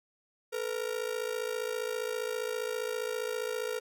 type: ring-modulated tone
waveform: 45% pulse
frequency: 466.2 Hz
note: A#4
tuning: in tune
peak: -29 dBFS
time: 0.52-3.8 s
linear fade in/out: 20 ms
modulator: 27.5 Hz
effects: none